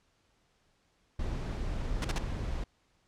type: noise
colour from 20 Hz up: brown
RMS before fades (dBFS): -34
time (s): 1.19-2.64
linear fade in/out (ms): 5
type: noise bursts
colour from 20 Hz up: pink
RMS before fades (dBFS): -34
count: 3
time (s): 2.02-2.183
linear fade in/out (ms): 2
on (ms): 25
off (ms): 44
effects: pink hiss -71 dBFS RMS until 3.07 s + low-pass 7000 Hz 12 dB/octave